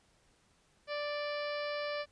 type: harmonic tone with a mistuned harmonic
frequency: 587.3 Hz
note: D5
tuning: in tune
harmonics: 1 / 2 / 3 / 4 / 5 / 6 / 7 / 8 / 9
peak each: -36 / -43 / -44 / -45 / -50 / -54 / -51 / -50 / -53 dBFS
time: 0.87-2.06 s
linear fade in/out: 50 ms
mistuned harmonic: 6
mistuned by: -19 cents
effects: pink hiss -69 dBFS RMS until 2.11 s + resampled to 22050 Hz